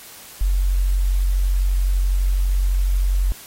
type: tone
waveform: sine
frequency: 46.03 Hz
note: F#1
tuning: 8 cents flat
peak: -15 dBFS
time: 0.41-3.32 s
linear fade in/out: 0 ms
effects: white hiss -41 dBFS RMS until 3.46 s + AAC 48 kbps